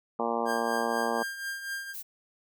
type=harmonic tone; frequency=116.54 Hz; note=A#2; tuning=in tune; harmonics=2 / 3 / 4 / 5 / 6 / 7 / 8 / 9 / 10; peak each=-35 / -38 / -33 / -35 / -35 / -34 / -36 / -37 / -39 dBFS; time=0.19-1.23 s; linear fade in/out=5 ms
type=tone with tremolo; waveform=45% pulse; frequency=1600 Hz; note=G6; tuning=35 cents sharp; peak=-31 dBFS; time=0.45-1.95 s; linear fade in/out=50 ms; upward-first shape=triangle; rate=4.1 Hz; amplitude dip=65%
type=noise; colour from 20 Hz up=violet; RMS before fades=-39 dBFS; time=1.93-2.03 s; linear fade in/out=20 ms
effects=none